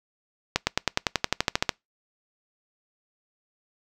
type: accelerating click train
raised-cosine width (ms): 0.2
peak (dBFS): -3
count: 14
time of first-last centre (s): 0.56-1.692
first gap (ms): 110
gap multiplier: 0.96
effects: noise-tail reverb RT60 0.2 s tail -26 dB re dry